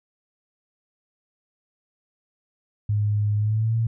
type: tone with pitch glide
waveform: sine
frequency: 104.4 to 113.85 Hz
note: G#2 to A#2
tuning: +10 to -40 cents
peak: -19 dBFS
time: 2.89-3.87 s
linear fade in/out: 5 ms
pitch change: +150 cents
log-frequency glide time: 3.37-3.75 s
effects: none